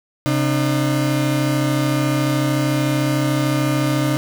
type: tone pair together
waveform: 35% pulse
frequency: 134.02 / 301.7 Hz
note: C3 / D4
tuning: +42 / +47 cents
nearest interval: octave + major second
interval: 1405 cents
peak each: -17 / -18 dBFS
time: 0.26-4.17 s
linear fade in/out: 0 ms
effects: none